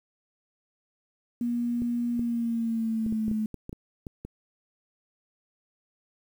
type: tone with pitch glide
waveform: sine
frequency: 238.8 to 216.5 Hz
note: A#3 to A3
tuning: +42 to -28 cents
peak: -25 dBFS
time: 1.41-3.46 s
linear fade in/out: 2 ms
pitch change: -170 cents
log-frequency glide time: 2.12-3.33 s
type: clicks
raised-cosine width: 3 ms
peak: -24 dBFS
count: 11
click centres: 1.82 / 2.194 / 3.064 / 3.125 / 3.281 / 3.314 / 3.543 / 3.694 / 3.729 / 4.068 / 4.25 s
effects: 9-bit